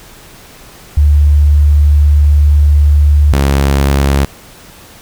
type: tone pair in turn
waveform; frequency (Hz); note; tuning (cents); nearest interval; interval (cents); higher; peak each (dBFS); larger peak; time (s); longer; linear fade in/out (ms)
sine / sawtooth; 73.42 / 69.3; D2 / C#2; 0 / 0; minor second; 100; first; -4; neither; 0.97-3.33 / 3.33-4.25; first; 5
effects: pink hiss -37 dBFS RMS until 5.01 s